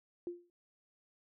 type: tone with exponential decay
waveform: sine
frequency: 349.2 Hz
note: F4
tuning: in tune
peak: -34 dBFS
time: 0.27-0.5 s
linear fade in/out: 1 ms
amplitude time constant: 48 ms
effects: none